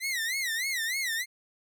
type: tone with vibrato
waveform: sawtooth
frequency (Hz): 1975.5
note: B6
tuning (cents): 0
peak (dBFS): -25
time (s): 0-1.26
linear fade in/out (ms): 50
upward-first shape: sine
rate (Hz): 3.3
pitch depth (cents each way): 180
effects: none